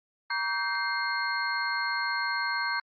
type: tone cluster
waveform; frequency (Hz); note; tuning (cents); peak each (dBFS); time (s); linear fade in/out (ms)
sine; 944 / 1141 / 1560 / 2109 / 4286; A#5 / C#6 / G6 / C7 / C8; +22 / +50 / -9 / +13 / +41; -34 / -35 / -30 / -35 / -36; 0.3-2.8; 5
effects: Opus 24 kbps